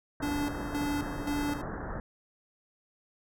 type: low-pass noise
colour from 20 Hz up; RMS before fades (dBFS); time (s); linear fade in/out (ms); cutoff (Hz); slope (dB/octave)
pink; -37; 0.2-2; 2; 1800; 96
type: tone with tremolo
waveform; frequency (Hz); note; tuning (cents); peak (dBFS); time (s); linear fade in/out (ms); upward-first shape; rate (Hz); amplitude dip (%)
square; 290; D4; -22; -30; 0.22-1.62; 10; square; 1.9; 65
effects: none